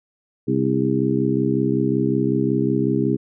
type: harmonic tone with a mistuned harmonic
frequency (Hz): 65.41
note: C2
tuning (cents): 0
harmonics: 2 / 3 / 4 / 5 / 6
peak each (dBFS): -24 / -24 / -22 / -23 / -24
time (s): 0.47-3.17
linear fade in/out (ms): 20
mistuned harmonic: 6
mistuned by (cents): +49
effects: none